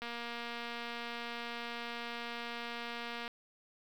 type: click train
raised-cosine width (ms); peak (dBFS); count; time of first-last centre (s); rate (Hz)
0.3; -26; 770; 0.02-3.278; 236
effects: 9-bit